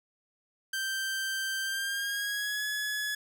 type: tone with pitch glide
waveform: sawtooth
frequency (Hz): 1565 to 1696.8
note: G6 to G#6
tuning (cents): -3 to +37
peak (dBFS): -27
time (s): 0.73-3.15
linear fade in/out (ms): 5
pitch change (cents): +140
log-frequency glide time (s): 1.62-2.65
effects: none